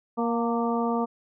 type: harmonic tone with a mistuned harmonic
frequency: 234.3 Hz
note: A#3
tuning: 9 cents sharp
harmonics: 1 / 2 / 3 / 4 / 5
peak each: -26 / -29 / -31 / -32 / -33 dBFS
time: 0.17-1.06 s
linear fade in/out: 20 ms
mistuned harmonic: 4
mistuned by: -40 cents
effects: none